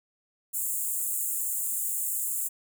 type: high-pass noise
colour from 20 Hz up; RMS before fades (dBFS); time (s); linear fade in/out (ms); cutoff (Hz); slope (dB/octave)
pink; -30; 0.53-2.49; 20; 7100; 96
effects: none